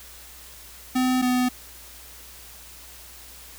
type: tone pair in turn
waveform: square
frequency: 255 / 250.6 Hz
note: C4 / B3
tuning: -44 / +25 cents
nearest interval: unison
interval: 31 cents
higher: first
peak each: -20 dBFS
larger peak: neither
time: 0.95-1.22 / 1.22-1.49 s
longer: neither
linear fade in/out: 10 ms
effects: added 60 Hz sine -50 dBFS peak until 3.58 s + white hiss -45 dBFS RMS until 3.58 s